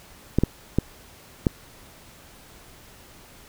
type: clicks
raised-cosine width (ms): 3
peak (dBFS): -5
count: 4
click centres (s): 0.386 / 0.436 / 0.786 / 1.468
effects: pink hiss -49 dBFS RMS until 3.48 s